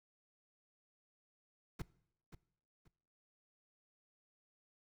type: noise with echo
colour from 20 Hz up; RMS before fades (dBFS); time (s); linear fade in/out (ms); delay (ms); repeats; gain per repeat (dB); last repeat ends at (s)
brown; -40; 1.79-1.82; 5; 530; 2; -12; 2.88
effects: noise-tail reverb RT60 0.7 s tail -20 dB re dry